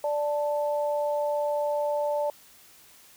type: tone pair together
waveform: sine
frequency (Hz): 587.3 / 880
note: D5 / A5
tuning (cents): 0 / 0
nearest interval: perfect fifth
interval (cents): 700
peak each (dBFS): -25 / -31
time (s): 0.04-2.3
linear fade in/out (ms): 2
effects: white hiss -54 dBFS RMS until 3.16 s